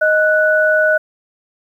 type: tone pair together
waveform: sine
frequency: 622.3 / 1480 Hz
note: D#5 / F#6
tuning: 0 / 0 cents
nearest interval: octave + minor third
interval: 1500 cents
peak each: -13 dBFS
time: 0.01-0.98 s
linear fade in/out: 10 ms
effects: 8-bit